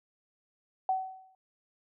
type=tone with exponential decay; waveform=sine; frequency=756 Hz; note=F#5; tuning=37 cents sharp; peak=-23 dBFS; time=0.89-1.35 s; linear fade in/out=2 ms; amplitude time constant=100 ms; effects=none